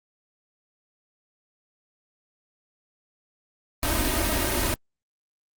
pink noise with comb filter, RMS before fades -24 dBFS, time 3.83-4.74 s, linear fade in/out 0 ms, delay 3.2 ms, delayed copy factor +0.95, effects Opus 32 kbps

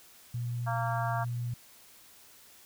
sine tone, 120.3 Hz, B2, 45 cents flat, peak -31 dBFS, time 0.34-1.54 s, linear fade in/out 5 ms
harmonic tone, 230.4 Hz, A#3, 20 cents flat, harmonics 3 / 4 / 5 / 6 / 7, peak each -34 / -36 / -38 / -40 / -41 dBFS, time 0.66-1.25 s, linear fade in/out 20 ms
effects white hiss -56 dBFS RMS until 2.65 s

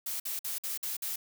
blue noise bursts, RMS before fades -35 dBFS, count 6, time 0.06-1.16 s, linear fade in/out 5 ms, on 140 ms, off 52 ms, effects none

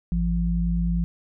sine tone pair together, 53.93 / 171.8 Hz, A1 / F3, -34 / -28 cents, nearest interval octave + minor sixth, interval 2006 cents, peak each -23 dBFS, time 0.12-1.04 s, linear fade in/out 0 ms, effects none

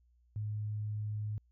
sine tone, 105.9 Hz, G#2, 34 cents sharp, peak -34 dBFS, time 0.36-1.38 s, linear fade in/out 0 ms, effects added 60 Hz sine -65 dBFS peak until 1.51 s

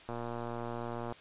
click train, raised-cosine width 1 ms, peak -25 dBFS, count 123, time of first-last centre 0.09-1.124 s, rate 118 Hz, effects white hiss -54 dBFS RMS until 1.2 s + resampled to 8000 Hz

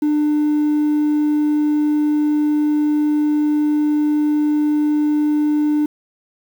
triangle tone, 299.1 Hz, D4, 32 cents sharp, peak -11 dBFS, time 0.02-5.86 s, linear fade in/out 5 ms, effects tanh soft clip ceiling -8 dBFS + 7-bit

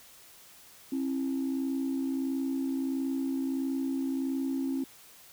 sine tone pair together, 268.5 / 330 Hz, C4 / E4, +45 / +2 cents, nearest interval major third, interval 357 cents, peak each -28 / -35 dBFS, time 0.92-4.84 s, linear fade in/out 5 ms, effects tanh soft clip ceiling -23 dBFS + white hiss -54 dBFS RMS until 5.32 s

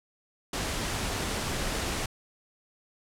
pink noise, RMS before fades -31 dBFS, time 0.53-2.06 s, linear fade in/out 5 ms, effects low-pass 10000 Hz 12 dB/octave

